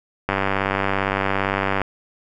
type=click train; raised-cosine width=0.5 ms; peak=-5 dBFS; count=150; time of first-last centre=0.29-1.817 s; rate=97.6 Hz; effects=none